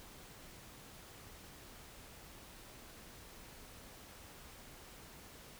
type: silence
effects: pink hiss -55 dBFS RMS until 5.59 s